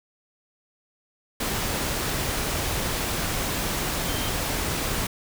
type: tone in noise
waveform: sine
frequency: 3136 Hz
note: G7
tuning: in tune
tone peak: -36 dBFS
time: 4.08-4.29 s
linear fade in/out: 5 ms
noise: pink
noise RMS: -27 dBFS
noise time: 1.4-5.07 s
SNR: -12 dB
effects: none